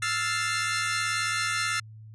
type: chord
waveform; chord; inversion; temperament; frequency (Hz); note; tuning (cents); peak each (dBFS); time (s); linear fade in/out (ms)
sawtooth; F major seventh; third; equal; 1318.5 / 1396.9 / 1760 / 2093; E6 / F6 / A6 / C7; 0 / 0 / 0 / 0; -28; 0.02-1.8; 5
effects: added 109 Hz sine -43 dBFS peak until 2.14 s + resampled to 24000 Hz